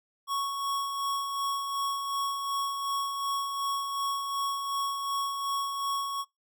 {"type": "tone with tremolo", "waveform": "square", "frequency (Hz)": 1108.7, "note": "C#6", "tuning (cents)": 0, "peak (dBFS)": -28, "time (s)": [0.27, 6.25], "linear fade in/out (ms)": 50, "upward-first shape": "sine", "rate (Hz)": 2.7, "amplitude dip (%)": 40, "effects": ["noise-tail reverb RT60 0.2 s tail -26 dB re dry"]}